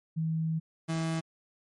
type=tone pair in turn; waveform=sine / 35% pulse; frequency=160.8 / 162.57 Hz; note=E3 / E3; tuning=-43 / -24 cents; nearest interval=unison; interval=19 cents; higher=second; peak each=-27 dBFS; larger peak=neither; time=0.16-0.6 / 0.88-1.21 s; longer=first; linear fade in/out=20 ms; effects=MP3 48 kbps